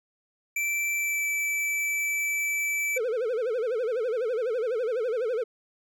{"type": "tone with pitch glide", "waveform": "square", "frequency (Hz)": [2335, 2315], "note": ["D7", "D7"], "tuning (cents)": [-11, -25], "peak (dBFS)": -26, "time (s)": [0.56, 2.98], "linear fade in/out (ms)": 5, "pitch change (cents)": -14, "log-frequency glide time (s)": [0.95, 1.24]}
{"type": "tone with vibrato", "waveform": "triangle", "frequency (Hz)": 471.2, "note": "A#4", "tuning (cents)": 19, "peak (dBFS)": -23, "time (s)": [2.96, 5.44], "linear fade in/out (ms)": 10, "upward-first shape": "sine", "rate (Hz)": 12, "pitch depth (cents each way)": 170}
{"effects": []}